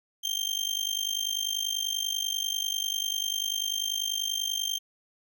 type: tone with amplitude modulation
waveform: 30% pulse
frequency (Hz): 3167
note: G7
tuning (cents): +17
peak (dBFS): -21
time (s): 0.23-4.79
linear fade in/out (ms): 20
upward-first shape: sine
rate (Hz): 50.2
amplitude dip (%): 90
effects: none